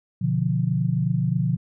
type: chord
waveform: sine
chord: B diminished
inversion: none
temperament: equal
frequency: 123.47 / 146.83 / 174.61 Hz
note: B2 / D3 / F3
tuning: 0 / 0 / 0 cents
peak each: -24 dBFS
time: 0.21-1.57 s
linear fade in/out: 10 ms
effects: none